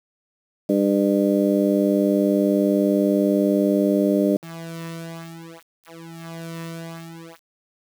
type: harmonic tone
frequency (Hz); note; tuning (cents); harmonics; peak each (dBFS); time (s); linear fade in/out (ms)
100; G2; +35; 2 / 3 / 4 / 5 / 6; -21 / -20 / -24 / -26 / -23; 0.69-4.37; 5
type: tone with tremolo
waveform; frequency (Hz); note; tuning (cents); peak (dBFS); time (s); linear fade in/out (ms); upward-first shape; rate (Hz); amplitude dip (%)
sawtooth; 165.4; E3; +6; -26; 4.42-7.46; 20; triangle; 0.57; 95
effects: 7-bit